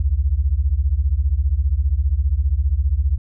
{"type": "beating tone pair", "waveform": "sine", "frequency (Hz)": [61.74, 76.74], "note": ["B1", "D#2"], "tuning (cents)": [0, -23], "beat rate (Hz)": 15, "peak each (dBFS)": -18, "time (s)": [0, 3.18], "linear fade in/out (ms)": 5, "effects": []}